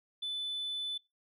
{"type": "tone", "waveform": "sine", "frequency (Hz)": 3500, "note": "A7", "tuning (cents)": -10, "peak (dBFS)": -32, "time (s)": [0.22, 0.98], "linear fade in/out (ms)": 10, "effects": ["noise-tail reverb RT60 0.2 s tail -19 dB re dry", "tanh soft clip ceiling -32 dBFS"]}